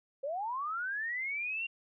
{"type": "linear sweep", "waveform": "sine", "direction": "up", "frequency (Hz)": [522, 2790], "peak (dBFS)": -33, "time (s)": [0.23, 1.67], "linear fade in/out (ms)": 10, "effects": []}